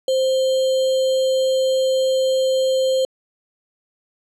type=tone with sample-and-hold; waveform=sine; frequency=523.3 Hz; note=C5; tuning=in tune; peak=-15 dBFS; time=0.08-3.05 s; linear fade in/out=2 ms; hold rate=3675 Hz; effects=low-pass 8000 Hz 12 dB/octave